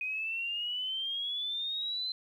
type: exponential sweep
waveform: sine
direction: up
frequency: 2489 to 4091 Hz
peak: -32 dBFS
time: 0.01-2.12 s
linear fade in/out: 2 ms
effects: 11-bit